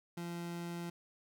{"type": "tone", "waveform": "30% pulse", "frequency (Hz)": 171.8, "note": "F3", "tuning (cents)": -28, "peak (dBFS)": -37, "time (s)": [0.17, 0.9], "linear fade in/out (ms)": 5, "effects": []}